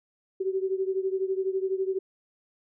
sine beating tone pair, 378.2 / 390.2 Hz, F#4 / G4, +38 / -8 cents, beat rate 12 Hz, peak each -27 / -30 dBFS, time 0.4-1.99 s, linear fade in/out 10 ms, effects none

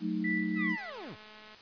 sine chord, D# diminished, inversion first, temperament equal, 185 / 220 / 311.1 Hz, F#3 / A3 / D#4, 0 / 0 / 0 cents, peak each -34 dBFS, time 0-0.77 s, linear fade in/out 50 ms
sine tone with tremolo, 1973 Hz, B6, 2 cents flat, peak -30 dBFS, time 0.24-0.9 s, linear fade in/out 5 ms, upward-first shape sine, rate 2.9 Hz, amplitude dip 80%
25% pulse linear sweep, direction down, 1342 to 58.27 Hz, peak -38 dBFS, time 0.55-1.17 s, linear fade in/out 50 ms
click train, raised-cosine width 0.3 ms, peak -37 dBFS, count 165, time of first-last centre 0.78-1.546 s, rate 214 Hz
effects white hiss -53 dBFS RMS until 1.61 s + resampled to 11025 Hz

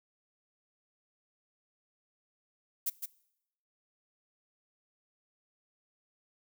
violet noise with echo, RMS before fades -31 dBFS, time 2.86-2.9 s, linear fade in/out 10 ms, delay 160 ms, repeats 1, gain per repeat -6 dB, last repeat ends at 3.06 s, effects noise-tail reverb RT60 0.8 s tail -21 dB re dry

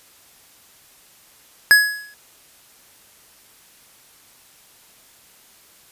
square tone with exponential decay, 1680 Hz, G#6, 19 cents sharp, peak -6 dBFS, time 1.71-2.14 s, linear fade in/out 0 ms, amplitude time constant 92 ms, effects white hiss -51 dBFS RMS until 5.91 s + resampled to 32000 Hz

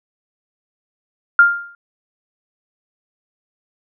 sine tone with exponential decay, 1400 Hz, F6, 4 cents sharp, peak -3 dBFS, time 1.39-1.75 s, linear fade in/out 2 ms, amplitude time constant 77 ms, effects none

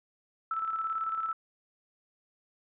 sine tone with tremolo, 1318.5 Hz, E6, in tune, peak -28 dBFS, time 0.51-1.33 s, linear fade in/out 2 ms, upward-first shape square, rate 18 Hz, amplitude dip 45%, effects resampled to 8000 Hz

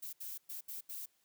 violet noise bursts at uneven times, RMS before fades -44 dBFS, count 5, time 0.02-0.13 / 0.2-0.38 / 0.49-0.61 / 0.68-0.81 / 0.89-1.06 s, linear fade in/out 10 ms, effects white hiss -75 dBFS RMS until 1.24 s + high-pass 60 Hz 12 dB/octave

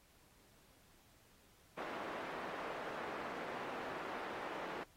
pink band-pass noise, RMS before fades -45 dBFS, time 1.77-4.84 s, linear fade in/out 10 ms, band 400 to 1600 Hz, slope 12 dB/octave, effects pink hiss -68 dBFS RMS until 4.96 s + AAC 48 kbps

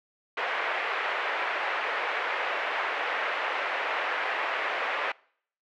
white band-pass noise, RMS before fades -30 dBFS, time 0.37-5.12 s, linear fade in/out 5 ms, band 470 to 2300 Hz, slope 24 dB/octave, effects noise-tail reverb RT60 0.6 s tail -25 dB re dry

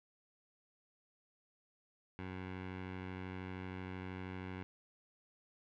15% pulse tone with low-pass filter, 92.9 Hz, F#2, 7 cents sharp, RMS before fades -45 dBFS, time 2.19-4.63 s, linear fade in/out 0 ms, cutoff 2300 Hz, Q 1.8, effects none

